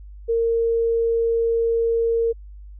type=tone; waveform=sine; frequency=460 Hz; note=A#4; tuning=23 cents flat; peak=-17 dBFS; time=0.28-2.33 s; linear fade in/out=20 ms; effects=added 50 Hz sine -37 dBFS peak until 2.79 s